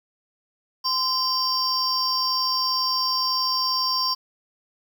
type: tone cluster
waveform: triangle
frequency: 1031 / 4733 / 5490 Hz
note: C6 / D8 / F8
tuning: -26 / +13 / -31 cents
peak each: -24 dBFS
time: 0.84-4.15 s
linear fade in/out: 20 ms
effects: 9-bit